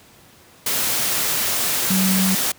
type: tone in noise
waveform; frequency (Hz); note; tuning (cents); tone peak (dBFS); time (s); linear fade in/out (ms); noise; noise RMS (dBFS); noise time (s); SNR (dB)
sine; 189.4; F#3; +41; -17; 1.9-2.35; 5; white; -21; 0.66-2.52; +1
effects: pink hiss -49 dBFS RMS until 2.58 s + high-pass 80 Hz 12 dB/octave